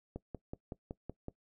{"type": "click train", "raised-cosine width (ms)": 2, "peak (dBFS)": -27, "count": 7, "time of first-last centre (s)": [0.16, 1.284], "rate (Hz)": 5.34, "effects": ["noise-tail reverb RT60 0.1 s tail -20 dB re dry"]}